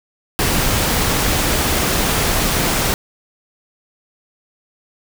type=noise; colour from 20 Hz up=pink; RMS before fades=-17 dBFS; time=0.39-2.94 s; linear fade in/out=0 ms; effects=none